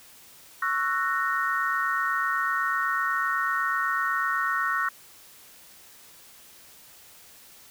sine chord, F# dominant seventh, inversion second, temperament just, 1110 / 1332 / 1480 / 1850 Hz, C#6 / E6 / F#6 / A#6, +2 / +18 / 0 / -14 cents, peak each -29 dBFS, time 0.62-4.89 s, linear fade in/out 5 ms, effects white hiss -51 dBFS RMS until 7.7 s

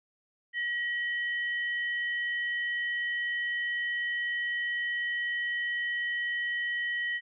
sine tone pair together, 1912 / 3041 Hz, A#6 / F#7, +43 / +47 cents, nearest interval minor sixth, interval 804 cents, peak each -29 / -40 dBFS, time 0.53-7.21 s, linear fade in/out 50 ms, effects none

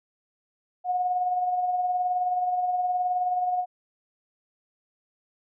sine tone with tremolo, 725 Hz, F#5, 35 cents flat, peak -21 dBFS, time 0.84-3.66 s, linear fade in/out 50 ms, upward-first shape sine, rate 19 Hz, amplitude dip 40%, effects none

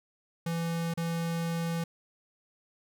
square tone with dropouts, 167.2 Hz, E3, 25 cents sharp, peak -30 dBFS, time 0.46-1.84 s, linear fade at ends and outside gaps 5 ms, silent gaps 0.939-0.974 s, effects none

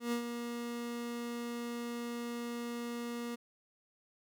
30% pulse tone with ADSR envelope, 237.5 Hz, A#3, 33 cents sharp, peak -28 dBFS, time 0-3.36 s, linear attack 120 ms, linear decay 96 ms, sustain -7 dB, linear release 16 ms, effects none

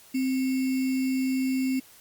sine tone with sample-and-hold, 261.5 Hz, C4, 1 cent flat, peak -23 dBFS, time 0.14-1.8 s, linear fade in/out 10 ms, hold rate 2450 Hz, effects white hiss -53 dBFS RMS until 2 s + Opus 48 kbps

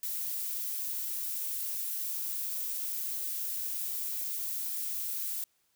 violet noise, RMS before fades -35 dBFS, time 0.03-5.44 s, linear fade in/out 2 ms, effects white hiss -73 dBFS RMS until 5.75 s

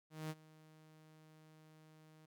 sawtooth tone with ADSR envelope, 156.4 Hz, D#3, 9 cents sharp, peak -36 dBFS, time 0.1-2.26 s, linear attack 200 ms, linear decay 42 ms, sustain -21 dB, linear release 9 ms, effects none

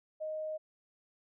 sine tone, 622.3 Hz, D#5, in tune, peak -35 dBFS, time 0.2-0.58 s, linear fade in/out 20 ms, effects none

